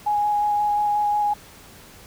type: tone with vibrato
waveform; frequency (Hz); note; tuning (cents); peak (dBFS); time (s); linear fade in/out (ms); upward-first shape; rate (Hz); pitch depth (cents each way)
sine; 830.6; G#5; 0; -18; 0.06-1.34; 10; square; 5.6; 9
effects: pink hiss -46 dBFS RMS until 2.06 s